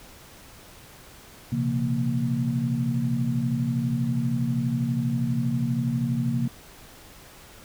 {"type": "tone cluster", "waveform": "sine", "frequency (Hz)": [121.7, 134.1, 170.6, 233.2], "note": ["B2", "C3", "F3", "A#3"], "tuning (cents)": [-25, 43, -40, 1], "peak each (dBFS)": [-31, -26, -33, -26], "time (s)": [1.52, 6.48], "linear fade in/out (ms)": 5, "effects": ["pink hiss -48 dBFS RMS until 7.64 s"]}